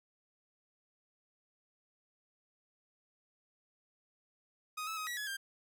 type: tone with pitch steps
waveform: sawtooth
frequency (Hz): 1249 / 1302 / 1260 / 1932 / 1693 / 1592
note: D#6 / E6 / D#6 / B6 / G#6 / G6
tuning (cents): +6 / -22 / +21 / -39 / +33 / +26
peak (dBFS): -34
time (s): 4.77-5.37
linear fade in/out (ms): 10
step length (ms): 100
effects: none